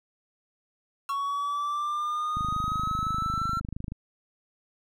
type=linear sweep; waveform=triangle; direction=up; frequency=1108.7 to 1354 Hz; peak=-25 dBFS; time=1.09-3.6 s; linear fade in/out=10 ms
type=tone with exponential decay; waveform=sawtooth; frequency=1359 Hz; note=F6; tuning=48 cents flat; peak=-30 dBFS; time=1.09-1.21 s; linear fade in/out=1 ms; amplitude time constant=25 ms
type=click train; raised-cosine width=5 ms; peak=-22 dBFS; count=41; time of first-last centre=2.37-3.92 s; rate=25.8 Hz
effects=none